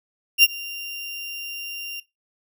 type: tone with ADSR envelope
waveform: 35% pulse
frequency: 2781 Hz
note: F7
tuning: 8 cents flat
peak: -6 dBFS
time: 0.38-2 s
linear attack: 53 ms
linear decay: 36 ms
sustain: -22 dB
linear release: 4 ms
effects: noise-tail reverb RT60 0.2 s tail -21 dB re dry